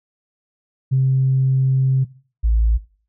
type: tone pair in turn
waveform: sine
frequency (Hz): 132.3 / 55.63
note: C3 / A1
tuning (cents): +20 / +20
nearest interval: octave + minor third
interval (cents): 1500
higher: first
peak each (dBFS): -12 / -12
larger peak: neither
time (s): 0.91-2.05 / 2.43-2.78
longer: first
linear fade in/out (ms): 20
effects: noise-tail reverb RT60 0.4 s tail -18 dB re dry + tanh soft clip ceiling -8 dBFS